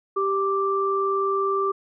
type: tone pair together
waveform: sine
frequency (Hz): 392 / 1174.7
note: G4 / D6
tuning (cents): 0 / 0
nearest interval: octave + perfect fifth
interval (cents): 1900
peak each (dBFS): -23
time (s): 0.16-1.72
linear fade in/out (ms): 10
effects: none